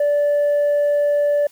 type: tone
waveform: sine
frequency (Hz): 582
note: D5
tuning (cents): -16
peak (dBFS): -12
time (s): 0-1.47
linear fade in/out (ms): 5
effects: tanh soft clip ceiling -13 dBFS + white hiss -52 dBFS RMS until 1.51 s